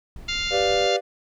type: noise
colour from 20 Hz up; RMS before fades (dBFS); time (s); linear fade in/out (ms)
brown; -39; 0.16-0.87; 2
type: harmonic tone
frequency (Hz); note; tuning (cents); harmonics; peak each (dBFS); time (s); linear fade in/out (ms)
698.5; F5; 0; 2 / 3 / 4 / 5 / 6 / 7 / 8 / 9 / 10; -36 / -30 / -30 / -30 / -31 / -41 / -39 / -43 / -43; 0.28-0.97; 10
type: chord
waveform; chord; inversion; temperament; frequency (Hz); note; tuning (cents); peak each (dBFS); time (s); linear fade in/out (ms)
triangle; G dominant seventh; none; equal; 392 / 493.9 / 587.3 / 698.5; G4 / B4 / D5 / F5; 0 / 0 / 0 / 0; -23; 0.5-1.01; 50
effects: none